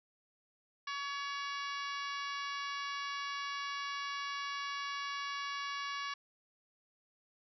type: harmonic tone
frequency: 564 Hz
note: C#5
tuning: 30 cents sharp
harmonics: 2 / 3 / 4 / 5 / 6 / 7 / 8 / 9 / 10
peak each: -40 / -44 / -46 / -48 / -50 / -51 / -52 / -53 / -54 dBFS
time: 0.87-6.14 s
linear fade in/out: 5 ms
effects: none